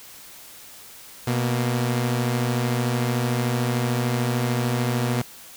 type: tone pair together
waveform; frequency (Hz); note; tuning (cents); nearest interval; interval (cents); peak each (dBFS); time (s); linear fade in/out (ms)
sawtooth; 123.4 / 233.4; B2 / A#3; -1 / +2; major seventh; 1103; -18 / -24; 1.27-5.22; 5
effects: white hiss -44 dBFS RMS until 5.56 s